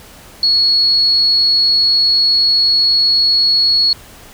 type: tone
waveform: sine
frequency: 4352 Hz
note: C#8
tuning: 33 cents flat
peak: -9 dBFS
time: 0.43-3.93 s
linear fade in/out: 2 ms
effects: pink hiss -39 dBFS RMS until 4.33 s